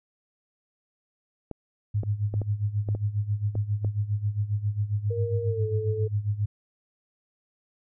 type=clicks; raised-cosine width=2 ms; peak=-21 dBFS; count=8; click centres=1.513 / 2.034 / 2.34 / 2.417 / 2.888 / 2.95 / 3.554 / 3.847 s
type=tone with tremolo; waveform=sine; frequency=103.83 Hz; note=G#2; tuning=in tune; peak=-21 dBFS; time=1.94-6.46 s; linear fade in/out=10 ms; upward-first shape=sine; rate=7.4 Hz; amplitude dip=80%
type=tone with pitch glide; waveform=sine; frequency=469.3 to 435.4 Hz; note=A#4 to A4; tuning=+12 to -18 cents; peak=-29 dBFS; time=5.1-6.08 s; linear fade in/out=10 ms; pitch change=-130 cents; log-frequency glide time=5.44-5.65 s
effects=none